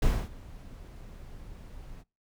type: noise with ADSR envelope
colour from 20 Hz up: brown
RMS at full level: -22 dBFS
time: 0.02-2.04 s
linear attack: 6 ms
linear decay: 260 ms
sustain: -23 dB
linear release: 39 ms
effects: noise-tail reverb RT60 0.3 s tail -26 dB re dry